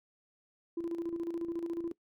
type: tone with tremolo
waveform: sine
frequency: 337.4 Hz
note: E4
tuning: 40 cents sharp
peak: -30 dBFS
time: 0.77-1.92 s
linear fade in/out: 5 ms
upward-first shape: square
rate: 14 Hz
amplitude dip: 60%
effects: noise-tail reverb RT60 0.1 s tail -23 dB re dry + tanh soft clip ceiling -29 dBFS